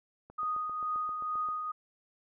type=click train; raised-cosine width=1 ms; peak=-36 dBFS; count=10; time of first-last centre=0.3-1.487 s; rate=7.58 Hz
type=tone with tremolo; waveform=sine; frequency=1242 Hz; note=D#6; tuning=3 cents flat; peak=-29 dBFS; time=0.38-1.72 s; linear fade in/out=10 ms; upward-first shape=triangle; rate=2.2 Hz; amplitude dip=45%
effects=none